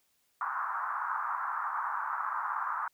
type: band-pass noise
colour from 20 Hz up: white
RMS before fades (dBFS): -34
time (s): 0.41-2.88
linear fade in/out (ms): 2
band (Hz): 900 to 1400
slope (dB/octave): 48
effects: white hiss -73 dBFS RMS until 2.93 s